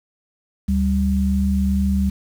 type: tone pair together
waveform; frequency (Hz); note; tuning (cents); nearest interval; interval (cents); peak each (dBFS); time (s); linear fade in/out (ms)
sine; 73.01 / 195.1; D2 / G3; -10 / -8; octave + perfect fourth; 1702; -19 / -18; 0.68-2.1; 10
effects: 7-bit